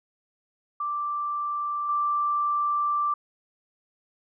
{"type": "tone with level steps", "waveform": "sine", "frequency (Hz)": 1174.7, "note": "D6", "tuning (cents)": 0, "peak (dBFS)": [-26, -22], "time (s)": [0.8, 3.14], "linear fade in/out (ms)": 5, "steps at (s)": 1.89, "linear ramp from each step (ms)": 2, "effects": []}